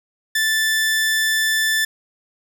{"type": "tone", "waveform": "sawtooth", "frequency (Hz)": 1760, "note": "A6", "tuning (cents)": 0, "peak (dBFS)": -13, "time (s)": [0.35, 1.85], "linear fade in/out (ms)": 5, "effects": []}